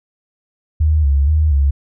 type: tone with vibrato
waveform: sine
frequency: 73.42 Hz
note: D2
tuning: in tune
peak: -10 dBFS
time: 0.8-1.71 s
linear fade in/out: 10 ms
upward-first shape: square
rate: 2.1 Hz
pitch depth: 88 cents each way
effects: none